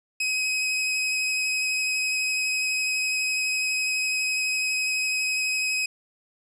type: tone with vibrato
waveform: sawtooth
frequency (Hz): 2535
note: D#7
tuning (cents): +32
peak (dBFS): -20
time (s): 0.2-5.86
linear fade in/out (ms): 5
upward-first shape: triangle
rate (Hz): 12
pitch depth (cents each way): 13
effects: resampled to 22050 Hz + 9-bit